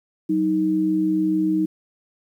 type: tone pair together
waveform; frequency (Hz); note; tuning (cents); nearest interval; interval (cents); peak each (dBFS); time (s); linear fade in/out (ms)
sine; 187.1 / 314.2; F#3 / D#4; +20 / +17; major sixth; 897; -25 / -18; 0.29-1.66; 10
effects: 9-bit